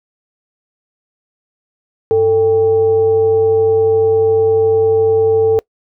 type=tone with frequency modulation; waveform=sine; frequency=444.3 Hz; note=A4; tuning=17 cents sharp; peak=-8 dBFS; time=2.11-5.59 s; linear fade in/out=0 ms; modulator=345 Hz; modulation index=0.29; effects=noise-tail reverb RT60 0.1 s tail -24 dB re dry